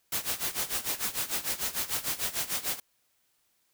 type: noise with tremolo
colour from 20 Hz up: white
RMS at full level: -29 dBFS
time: 0.12-2.8 s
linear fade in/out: 5 ms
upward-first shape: sine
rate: 6.7 Hz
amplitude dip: 85%
effects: white hiss -72 dBFS RMS until 3.73 s